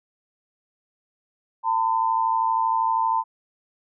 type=tone pair together; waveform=sine; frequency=900 / 1012.7 Hz; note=A5 / B5; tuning=+39 / +43 cents; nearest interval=major second; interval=204 cents; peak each=-21 / -23 dBFS; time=1.63-3.24 s; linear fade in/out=50 ms; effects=none